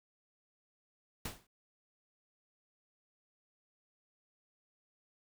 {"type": "noise with exponential decay", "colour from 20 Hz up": "pink", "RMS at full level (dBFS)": -37, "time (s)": [1.25, 1.47], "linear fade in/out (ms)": 5, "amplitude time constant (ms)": 47, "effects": []}